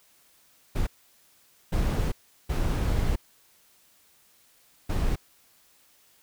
brown noise bursts at uneven times, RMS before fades -25 dBFS, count 4, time 0.75-0.87 / 1.72-2.12 / 2.49-3.16 / 4.89-5.16 s, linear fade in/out 10 ms, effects white hiss -61 dBFS RMS until 6.22 s

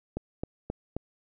click train, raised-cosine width 2 ms, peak -18 dBFS, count 4, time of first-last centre 0.17-0.966 s, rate 3.77 Hz, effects none

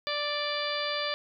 harmonic tone, 587.3 Hz, D5, in tune, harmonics 1 / 2 / 3 / 4 / 5 / 6 / 7 / 8, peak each -34 / -36 / -37 / -38 / -40 / -36 / -41 / -37 dBFS, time 0.07-1.14 s, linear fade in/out 0 ms, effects none

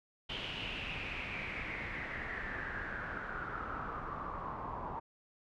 pink noise with low-pass filter sweep, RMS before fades -41 dBFS, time 0.29-5 s, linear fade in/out 10 ms, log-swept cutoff 3100 to 960 Hz, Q 6.4, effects none

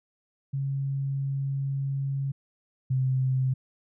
sine tone pair in turn, 137.3 / 130.53 Hz, C#3 / C3, -16 / -4 cents, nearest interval minor second, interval 88 cents, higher first, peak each -26 / -22 dBFS, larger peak second, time 0.53-2.32 / 2.9-3.54 s, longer first, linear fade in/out 10 ms, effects none

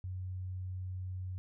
sine tone, 92.4 Hz, F#2, 2 cents flat, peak -37 dBFS, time 0.04-1.38 s, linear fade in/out 0 ms, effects none

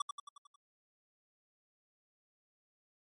square tone with echo, 1152 Hz, D6, 34 cents flat, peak -32 dBFS, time 0-0.02 s, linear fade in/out 5 ms, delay 90 ms, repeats 6, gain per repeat -5 dB, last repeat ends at 0.56 s, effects MP3 48 kbps

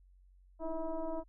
sine tone with frequency modulation, 329.5 Hz, E4, 1 cent flat, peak -34 dBFS, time 0.59-1.24 s, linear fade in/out 50 ms, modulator 319 Hz, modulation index 1.7, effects added 46 Hz sine -59 dBFS peak until 1.28 s

